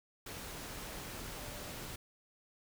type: tone in noise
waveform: sine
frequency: 592 Hz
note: D5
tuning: 14 cents sharp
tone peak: -55 dBFS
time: 1.38-1.72 s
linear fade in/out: 5 ms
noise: pink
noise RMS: -45 dBFS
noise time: 0.26-1.96 s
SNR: -13 dB
effects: none